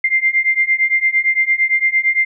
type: beating tone pair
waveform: sine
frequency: 2093 / 2101.8 Hz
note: C7 / C7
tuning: 0 / +7 cents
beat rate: 8.8 Hz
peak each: -16 / -15 dBFS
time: 0.04-2.25 s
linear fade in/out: 5 ms
effects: none